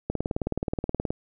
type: click train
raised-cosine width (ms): 2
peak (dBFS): -13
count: 20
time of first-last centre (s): 0.1-1.105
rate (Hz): 18.9
effects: none